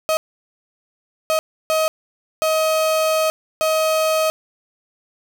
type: tone bursts at uneven times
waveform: 35% pulse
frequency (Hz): 632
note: D#5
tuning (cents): +27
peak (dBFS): -14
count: 5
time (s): 0.09-0.17 / 1.3-1.39 / 1.7-1.88 / 2.42-3.3 / 3.61-4.3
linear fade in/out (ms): 0
effects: none